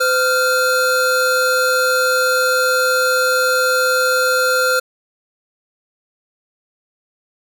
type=tone pair together; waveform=square; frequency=511 / 1392.1 Hz; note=C5 / F6; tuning=-41 / -6 cents; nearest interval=octave + perfect fourth; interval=1735 cents; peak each=-18 / -16 dBFS; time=0-4.8 s; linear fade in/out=10 ms; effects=none